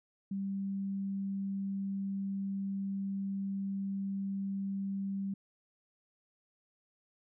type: tone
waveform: sine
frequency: 196 Hz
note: G3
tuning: in tune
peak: -33 dBFS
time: 0.31-5.34 s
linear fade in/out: 5 ms
effects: none